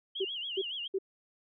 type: tone with vibrato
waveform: sine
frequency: 3053 Hz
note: G7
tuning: 46 cents flat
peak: -35 dBFS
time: 0.15-0.88 s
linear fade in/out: 10 ms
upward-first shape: sine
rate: 7.1 Hz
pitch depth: 160 cents each way
type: tone bursts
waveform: sine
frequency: 385.3 Hz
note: G4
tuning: 30 cents flat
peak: -28 dBFS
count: 3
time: 0.2-0.987 s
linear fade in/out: 10 ms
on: 49 ms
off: 320 ms
effects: none